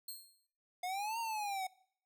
15% pulse tone with exponential decay, 4229 Hz, C8, 18 cents sharp, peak -34 dBFS, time 0.08-0.47 s, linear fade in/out 5 ms, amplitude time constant 84 ms
square exponential two-way sweep, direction up then down, 710 to 932.3 to 739 Hz, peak -37 dBFS, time 0.83-1.67 s, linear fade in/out 5 ms, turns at 1.19 s
effects noise-tail reverb RT60 0.6 s tail -22 dB re dry

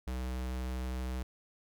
square tone, 63.4 Hz, B1, 46 cents sharp, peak -35 dBFS, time 0.07-1.23 s, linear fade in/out 5 ms, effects none

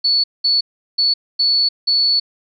sine tone bursts at uneven times, 4435 Hz, C#8, in tune, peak -12 dBFS, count 5, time 0.04-0.24 / 0.44-0.61 / 0.98-1.14 / 1.39-1.69 / 1.87-2.2 s, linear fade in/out 10 ms, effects none

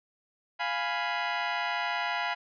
20% pulse chord, F diminished, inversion none, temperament equal, 698.5 / 830.6 / 987.8 Hz, F5 / Ab5 / Cb6, 0 / 0 / 0 cents, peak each -28 dBFS, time 0.59-2.35 s, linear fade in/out 20 ms, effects resampled to 11025 Hz

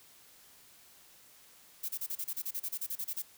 violet noise bursts, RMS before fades -36 dBFS, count 16, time 1.83-3.223 s, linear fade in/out 10 ms, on 58 ms, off 31 ms, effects white hiss -59 dBFS RMS until 3.37 s

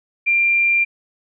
sine tone, 2380 Hz, D7, 22 cents sharp, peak -13 dBFS, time 0.26-0.85 s, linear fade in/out 20 ms, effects none

